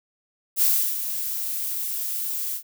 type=noise with ADSR envelope; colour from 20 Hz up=violet; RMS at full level=-18 dBFS; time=0.56-2.63 s; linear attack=57 ms; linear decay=330 ms; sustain=-10 dB; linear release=95 ms; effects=none